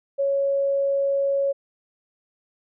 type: tone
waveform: sine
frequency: 554.4 Hz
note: C#5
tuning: in tune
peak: -19 dBFS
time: 0.18-1.53 s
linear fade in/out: 20 ms
effects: none